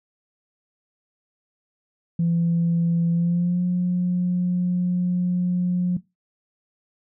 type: tone with pitch glide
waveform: sine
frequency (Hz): 169 to 178.95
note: E3 to F3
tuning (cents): +43 to +42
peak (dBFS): -17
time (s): 2.19-5.97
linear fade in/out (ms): 5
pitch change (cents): +99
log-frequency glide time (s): 3.12-3.63
effects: noise-tail reverb RT60 0.2 s tail -18 dB re dry + tanh soft clip ceiling -14 dBFS